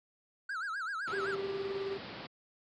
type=tone with vibrato; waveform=triangle; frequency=1453 Hz; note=F#6; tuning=32 cents flat; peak=-33 dBFS; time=0.49-1.35 s; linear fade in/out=5 ms; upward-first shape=sine; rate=7.8 Hz; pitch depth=220 cents each way
type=low-pass noise; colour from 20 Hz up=pink; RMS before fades=-44 dBFS; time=1.07-2.27 s; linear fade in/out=10 ms; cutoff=5000 Hz; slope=96 dB/octave
type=tone with tremolo; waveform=triangle; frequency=392 Hz; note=G4; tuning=in tune; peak=-30 dBFS; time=1.12-1.98 s; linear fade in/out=20 ms; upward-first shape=sine; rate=19 Hz; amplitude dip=50%
effects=high-pass 150 Hz 12 dB/octave + resampled to 22050 Hz